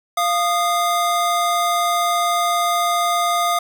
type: tone pair together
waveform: square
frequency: 695.9 / 1231 Hz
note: F5 / D#6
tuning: -6 / -19 cents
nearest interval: minor seventh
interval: 987 cents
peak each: -20 dBFS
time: 0.17-3.59 s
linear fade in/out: 5 ms
effects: none